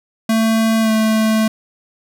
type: tone with pitch glide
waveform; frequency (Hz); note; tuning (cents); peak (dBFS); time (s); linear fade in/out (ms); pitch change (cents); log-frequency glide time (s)
square; 223.3 to 219.3; A3 to A3; +26 to -6; -13; 0.29-1.48; 5; -32; 0.81-0.91
effects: none